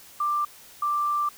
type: tone pair in turn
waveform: sine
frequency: 1183 / 1178.6 Hz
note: D6 / D6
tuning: +12 / +6 cents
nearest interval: unison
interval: 6 cents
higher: first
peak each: -22 dBFS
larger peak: neither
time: 0.2-0.45 / 0.82-1.29 s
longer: second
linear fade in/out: 5 ms
effects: white hiss -49 dBFS RMS until 1.37 s